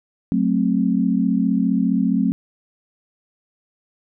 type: chord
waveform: sine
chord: F# diminished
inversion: none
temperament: equal with one note detuned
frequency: 185 / 220 / 264.4 Hz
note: F#3 / A3 / C4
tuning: 0 / 0 / +18 cents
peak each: -20 dBFS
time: 0.32-2.32 s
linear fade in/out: 0 ms
effects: none